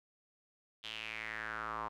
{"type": "tone with band-pass filter sweep", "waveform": "square", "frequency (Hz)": 55.2, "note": "A1", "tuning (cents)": 6, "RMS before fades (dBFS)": -42, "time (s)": [0.83, 1.89], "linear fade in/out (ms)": 20, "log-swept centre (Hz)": [3300, 1000], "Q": 4.8, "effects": []}